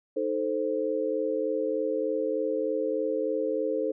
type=chord; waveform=sine; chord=A diminished; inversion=second; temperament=equal; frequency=311.1 / 440 / 523.3 Hz; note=Eb4 / A4 / C5; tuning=0 / 0 / 0 cents; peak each=-32 / -29 / -29 dBFS; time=0.16-3.92 s; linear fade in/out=10 ms; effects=none